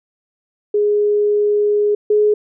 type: tone pair in turn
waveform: sine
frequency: 415.3 / 420.6 Hz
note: G#4 / G#4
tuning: 0 / +22 cents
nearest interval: unison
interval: 22 cents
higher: second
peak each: -12 / -10 dBFS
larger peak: second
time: 0.74-1.95 / 2.1-2.34 s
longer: first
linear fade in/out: 5 ms
effects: none